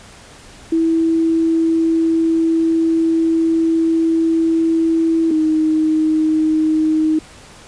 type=tone pair in turn; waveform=sine; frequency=327 / 313 Hz; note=E4 / D#4; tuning=-14 / +10 cents; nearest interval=minor second; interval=76 cents; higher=first; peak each=-12 dBFS; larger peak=neither; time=0.72-5.31 / 5.31-7.19 s; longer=first; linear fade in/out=5 ms; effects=pink hiss -41 dBFS RMS until 7.67 s + resampled to 22050 Hz